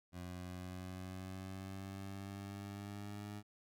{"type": "linear sweep", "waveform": "20% pulse", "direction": "up", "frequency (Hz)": [88.7, 103.83], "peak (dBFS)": -40, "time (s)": [0.12, 3.43], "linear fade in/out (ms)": 50, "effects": []}